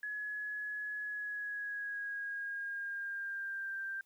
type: tone with pitch glide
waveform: sine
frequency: 1691 to 1577.8 Hz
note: G#6 to G6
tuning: +31 to +11 cents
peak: -37 dBFS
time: 0.03-4.01 s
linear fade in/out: 2 ms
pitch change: -120 cents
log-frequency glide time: 1.01-3.78 s
effects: white hiss -74 dBFS RMS until 4.05 s